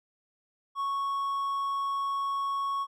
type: tone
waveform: triangle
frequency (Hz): 1107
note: C#6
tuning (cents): -3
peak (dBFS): -26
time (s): 0.75-2.87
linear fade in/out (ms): 50
effects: none